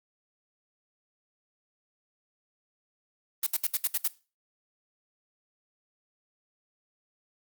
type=noise bursts; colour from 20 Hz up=blue; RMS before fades=-26 dBFS; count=7; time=3.43-4.078 s; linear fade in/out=5 ms; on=36 ms; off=66 ms; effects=noise-tail reverb RT60 0.3 s tail -18 dB re dry + Opus 32 kbps